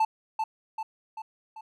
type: tone with echo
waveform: triangle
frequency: 880 Hz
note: A5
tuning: in tune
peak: -18 dBFS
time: 0-0.05 s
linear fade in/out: 5 ms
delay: 390 ms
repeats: 4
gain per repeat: -5 dB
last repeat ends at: 1.61 s
effects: none